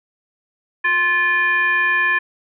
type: tone with frequency modulation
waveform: sine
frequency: 1738 Hz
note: A6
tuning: 22 cents flat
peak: -14 dBFS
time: 0.84-2.19 s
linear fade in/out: 10 ms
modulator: 688 Hz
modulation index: 0.77
effects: none